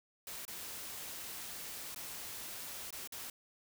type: noise with dropouts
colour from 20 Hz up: white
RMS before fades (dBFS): -45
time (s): 0.27-3.3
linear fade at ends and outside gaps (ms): 2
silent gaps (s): 0.452-0.479 / 1.947-1.96 / 2.906-2.926 / 3.075-3.122
effects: none